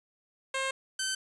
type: tone pair in turn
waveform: 10% pulse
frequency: 533 / 1539.2 Hz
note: C5 / G6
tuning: +32 / -32 cents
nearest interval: octave + tritone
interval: 1836 cents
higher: second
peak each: -21 dBFS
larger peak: neither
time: 0.54-0.71 / 0.99-1.15 s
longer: first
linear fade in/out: 5 ms
effects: resampled to 24000 Hz + 9-bit